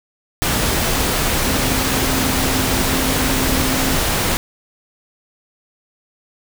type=tone in noise; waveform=sine; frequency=261.6 Hz; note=C4; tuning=in tune; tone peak=-23 dBFS; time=1.46-3.99 s; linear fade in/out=0 ms; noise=pink; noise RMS=-18 dBFS; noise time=0.42-4.37 s; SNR=-8 dB; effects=none